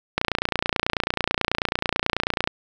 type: click train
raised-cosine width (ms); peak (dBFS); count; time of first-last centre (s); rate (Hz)
0.3; -4; 68; 0.18-2.475; 29.2
effects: none